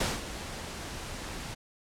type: noise with ADSR envelope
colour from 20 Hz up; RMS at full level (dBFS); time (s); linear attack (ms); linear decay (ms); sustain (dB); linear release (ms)
pink; -27; 0-1.55; 7; 200; -12; 20
effects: low-pass 9000 Hz 12 dB/octave